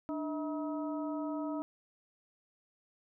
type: harmonic tone with a mistuned harmonic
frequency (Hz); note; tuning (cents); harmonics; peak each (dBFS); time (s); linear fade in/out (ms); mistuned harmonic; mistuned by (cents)
319.2; D#4; +44; 1 / 2 / 3 / 4; -35 / -41 / -45 / -47; 0.09-1.62; 0; 1; -120
effects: none

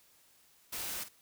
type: noise with echo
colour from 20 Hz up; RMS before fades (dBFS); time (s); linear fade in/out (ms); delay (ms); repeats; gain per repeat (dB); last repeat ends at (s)
white; -39; 0.72-1.04; 10; 49; 1; -11; 1.089
effects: white hiss -65 dBFS RMS until 1.21 s

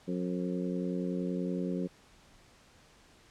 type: harmonic tone with a mistuned harmonic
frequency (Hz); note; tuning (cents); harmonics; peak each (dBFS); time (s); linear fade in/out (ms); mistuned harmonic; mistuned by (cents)
90.6; F#2; -36; 2 / 3 / 4 / 5 / 6; -33 / -37 / -39 / -41 / -43; 0.07-1.88; 20; 6; -29
effects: pink hiss -60 dBFS RMS until 3.3 s + low-pass 8000 Hz 12 dB/octave

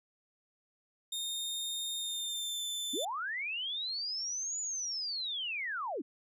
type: tone with pitch glide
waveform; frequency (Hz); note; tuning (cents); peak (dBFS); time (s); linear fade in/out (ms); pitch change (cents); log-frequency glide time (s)
sawtooth; 3668 to 3533; A#7 to A7; -29 to +6; -32; 1.12-3.05; 5; -65; 1.99-2.63
type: linear two-way sweep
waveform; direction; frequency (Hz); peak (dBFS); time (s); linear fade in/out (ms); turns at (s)
sine; up then down; 227.8 to 7000 to 227.8; -34; 2.93-6.02; 10; 4.6
effects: resampled to 32000 Hz

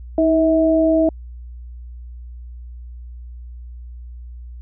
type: tone pair together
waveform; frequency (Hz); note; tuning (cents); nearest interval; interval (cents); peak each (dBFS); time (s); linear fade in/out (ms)
sine; 317.8 / 646.7; D#4 / E5; +37 / -33; octave; 1230; -15; 0.18-1.09; 2
effects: added 60 Hz sine -32 dBFS peak until 4.61 s

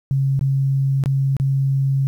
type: tone with dropouts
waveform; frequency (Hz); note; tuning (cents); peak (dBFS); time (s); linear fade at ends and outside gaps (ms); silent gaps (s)
sine; 136.1; C#3; -31; -15; 0.11-2.07; 0; 0.393-0.411 / 1.038-1.059 / 1.367-1.399
effects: 9-bit

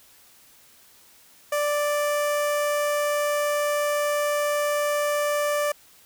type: tone with notch filter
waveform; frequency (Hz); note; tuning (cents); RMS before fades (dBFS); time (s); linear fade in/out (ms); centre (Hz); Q
sawtooth; 587.3; D5; 0; -24; 1.52-5.72; 5; 3900; 1.4
effects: white hiss -54 dBFS RMS until 6.05 s

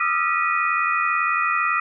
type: tone cluster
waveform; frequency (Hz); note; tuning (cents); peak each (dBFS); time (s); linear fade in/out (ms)
sine; 1202 / 1280 / 1372 / 1940 / 2473; D6 / D#6 / F6 / B6 / D#7; +40 / +49 / -31 / -31 / -11; -25; 0-1.8; 5
effects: none

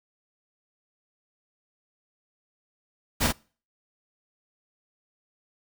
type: noise with echo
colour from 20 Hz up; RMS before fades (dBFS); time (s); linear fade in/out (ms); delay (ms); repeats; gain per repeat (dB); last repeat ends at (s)
pink; -23; 3.2-3.28; 20; 47; 1; -3; 3.327
effects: noise-tail reverb RT60 0.4 s tail -25 dB re dry

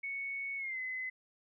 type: tone with pitch glide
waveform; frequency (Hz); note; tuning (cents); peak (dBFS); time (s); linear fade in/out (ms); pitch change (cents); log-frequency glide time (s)
sine; 2217 to 2033; C#7 to B6; 0 to +50; -36; 0.03-1.1; 10; -150; 0.57-0.79
effects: none

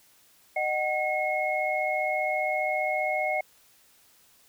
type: tone cluster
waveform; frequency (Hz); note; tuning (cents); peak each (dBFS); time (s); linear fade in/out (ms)
sine; 615 / 750 / 2167; D#5 / F#5 / C#7; -20 / +23 / -40; -29; 0.56-3.41; 5
effects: white hiss -60 dBFS RMS until 4.48 s

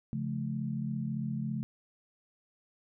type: chord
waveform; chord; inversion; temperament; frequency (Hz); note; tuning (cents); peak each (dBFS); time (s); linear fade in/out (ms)
sine; Db augmented; none; just; 138.59 / 173.24 / 216.5; Db3 / F3 / A3; 0 / -14 / -28; -35 / -39 / -35; 0.13-1.63; 0
effects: none

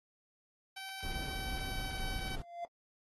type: tone with pitch glide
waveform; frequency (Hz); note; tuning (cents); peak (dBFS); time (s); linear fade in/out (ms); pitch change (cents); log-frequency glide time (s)
10% pulse; 771 to 764.3; G5 to G5; -29 to -44; -34; 0.76-2.36; 10; -15; 0.99-2.01
type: noise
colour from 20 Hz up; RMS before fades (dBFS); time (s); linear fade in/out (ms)
brown; -40; 1.03-2.42; 5
type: tone with exponential growth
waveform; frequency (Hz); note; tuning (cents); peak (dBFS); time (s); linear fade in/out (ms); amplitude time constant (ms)
triangle; 690; F5; -21; -34; 2.19-2.65; 1; 98
effects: AAC 32 kbps

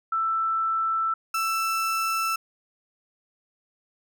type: tone pair in turn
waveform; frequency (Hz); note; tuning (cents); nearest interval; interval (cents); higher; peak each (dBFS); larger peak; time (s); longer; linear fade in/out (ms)
sine / 35% pulse; 1327 / 1327; E6 / E6; +11 / +11; unison; 0; neither; -22; neither; 0.12-1.14 / 1.34-2.36; neither; 5
effects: none

